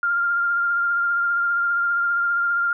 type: tone with vibrato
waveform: sine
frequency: 1396.9 Hz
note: F6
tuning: in tune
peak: -18 dBFS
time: 0.03-2.73 s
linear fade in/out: 2 ms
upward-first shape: triangle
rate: 15 Hz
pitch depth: 22 cents each way
effects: none